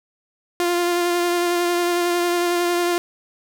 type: tone with vibrato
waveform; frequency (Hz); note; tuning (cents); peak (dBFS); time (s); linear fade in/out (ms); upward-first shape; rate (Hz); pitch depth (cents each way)
sawtooth; 349.2; F4; 0; -14; 0.6-2.98; 0; sine; 11; 16
effects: none